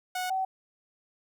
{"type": "tone pair in turn", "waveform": ["sawtooth", "sine"], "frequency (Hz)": [734, 760.3], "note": ["F#5", "F#5"], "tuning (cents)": [-14, 47], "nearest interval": "minor second", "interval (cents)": 61, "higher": "second", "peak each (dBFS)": -26, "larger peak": "neither", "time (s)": [[0.15, 0.3], [0.3, 0.45]], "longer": "neither", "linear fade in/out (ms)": 5, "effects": ["11-bit"]}